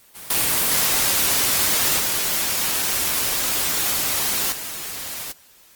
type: noise with level steps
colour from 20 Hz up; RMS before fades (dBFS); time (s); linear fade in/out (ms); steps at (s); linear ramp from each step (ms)
white; -37 / -19 / -22 / -31; 0.14-5.33; 20; 0.3 / 1.99 / 4.52; 5
effects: white hiss -52 dBFS RMS until 5.75 s + Opus 24 kbps